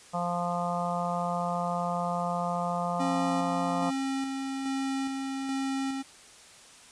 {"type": "harmonic tone", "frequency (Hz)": 174.61, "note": "F3", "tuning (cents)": 0, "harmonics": [1, 3, 4, 5, 6, 7], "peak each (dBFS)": [-33, -36, -32, -36, -37, -36], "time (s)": [0.13, 3.91], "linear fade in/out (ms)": 20}
{"type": "tone with tremolo", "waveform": "square", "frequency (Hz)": 269.5, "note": "C#4", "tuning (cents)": -49, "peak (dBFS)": -29, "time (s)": [2.99, 6.03], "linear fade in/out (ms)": 20, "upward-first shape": "square", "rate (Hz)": 1.2, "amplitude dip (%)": 30}
{"effects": ["white hiss -52 dBFS RMS until 6.91 s", "resampled to 22050 Hz"]}